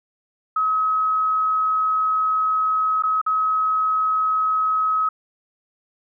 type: tone with dropouts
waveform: sine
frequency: 1277 Hz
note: D#6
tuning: 45 cents sharp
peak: -17 dBFS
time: 0.56-5.09 s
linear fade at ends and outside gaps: 5 ms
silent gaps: 3.024-3.035 / 3.215-3.263 s
effects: none